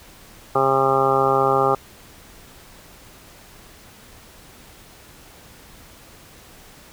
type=harmonic tone; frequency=134.6 Hz; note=C3; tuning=49 cents sharp; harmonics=1 / 2 / 3 / 4 / 5 / 6 / 7 / 8 / 9 / 10; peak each=-29 / -31 / -21 / -23 / -28 / -21 / -31 / -28 / -21 / -30 dBFS; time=0.55-1.75 s; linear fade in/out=5 ms; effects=pink hiss -46 dBFS RMS until 6.92 s